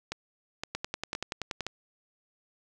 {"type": "two click trains", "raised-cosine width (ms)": 0.2, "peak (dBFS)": [-16, -15], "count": [4, 10], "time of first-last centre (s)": [[0.12, 1.666], [0.75, 1.607]], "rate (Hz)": [1.94, 10.5], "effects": ["9-bit"]}